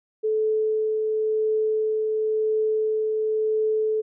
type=tone with tremolo; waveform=sine; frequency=434.2 Hz; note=A4; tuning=23 cents flat; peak=-19 dBFS; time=0.23-4.02 s; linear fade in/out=20 ms; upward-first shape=triangle; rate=0.95 Hz; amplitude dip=25%; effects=none